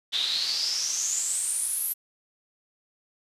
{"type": "noise with band-pass filter sweep", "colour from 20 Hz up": "pink", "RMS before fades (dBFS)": -28, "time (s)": [0.12, 1.94], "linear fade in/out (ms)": 20, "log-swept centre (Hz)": [3500, 12000], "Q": 9.3, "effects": ["resampled to 32000 Hz"]}